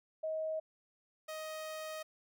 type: tone pair in turn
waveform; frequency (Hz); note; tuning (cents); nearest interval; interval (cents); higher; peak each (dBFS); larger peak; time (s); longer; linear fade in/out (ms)
sine / sawtooth; 632 / 626.5; D#5 / D#5; +27 / +12; unison; 15; first; -34 / -37; first; 0.23-0.6 / 1.28-2.03; second; 10
effects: none